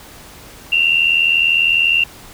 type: tone pair together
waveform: sine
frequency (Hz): 2714 / 2794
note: E7 / F7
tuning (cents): +50 / 0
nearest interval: minor second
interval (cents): 50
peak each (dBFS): -14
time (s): 0.72-2.04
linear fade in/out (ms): 5
effects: pink hiss -39 dBFS RMS until 2.33 s